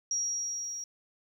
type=tone with level ramp; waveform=sine; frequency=5680 Hz; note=F8; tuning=28 cents sharp; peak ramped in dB=-27 to -36 dBFS; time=0.11-0.84 s; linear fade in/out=2 ms; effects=10-bit